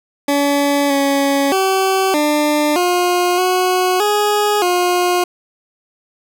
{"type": "tone with pitch steps", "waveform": "20% pulse", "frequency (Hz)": [284.5, 278.7, 382.4, 298.4, 356.2, 366.9, 416.2, 356.9], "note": ["C#4", "C#4", "G4", "D4", "F4", "F#4", "G#4", "F4"], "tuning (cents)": [45, 9, -43, 28, 34, -15, 4, 38], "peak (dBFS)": -8, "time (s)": [0.28, 5.24], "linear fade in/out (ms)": 5, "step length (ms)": 620, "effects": []}